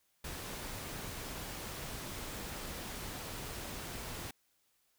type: noise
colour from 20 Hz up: pink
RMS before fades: -43 dBFS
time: 0.24-4.31 s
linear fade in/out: 5 ms
effects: white hiss -75 dBFS RMS until 4.98 s